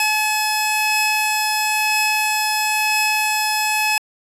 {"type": "tone pair together", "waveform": "sawtooth", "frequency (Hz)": [856, 2567], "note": ["A5", "E7"], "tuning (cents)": [-48, -47], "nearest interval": "octave + perfect fifth", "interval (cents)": 1901, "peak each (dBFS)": -16, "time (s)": [0, 3.98], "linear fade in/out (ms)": 2, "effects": ["resampled to 32000 Hz"]}